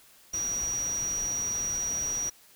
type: tone in noise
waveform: sine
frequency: 5770 Hz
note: F#8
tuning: 44 cents flat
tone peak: -28 dBFS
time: 0.33-2.3 s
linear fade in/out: 10 ms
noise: pink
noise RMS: -42 dBFS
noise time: 0.33-2.3 s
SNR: +11 dB
effects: white hiss -57 dBFS RMS until 2.55 s